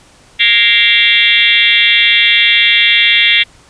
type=tone with frequency modulation; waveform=sine; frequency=2758 Hz; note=F7; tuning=22 cents flat; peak=-6 dBFS; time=0.39-3.44 s; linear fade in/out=20 ms; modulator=222 Hz; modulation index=3.9; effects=pink hiss -44 dBFS RMS until 3.69 s + resampled to 22050 Hz